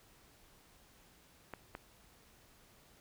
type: clicks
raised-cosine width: 0.5 ms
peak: -28 dBFS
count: 2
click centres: 1.537 / 1.751 s
effects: pink hiss -64 dBFS RMS until 3 s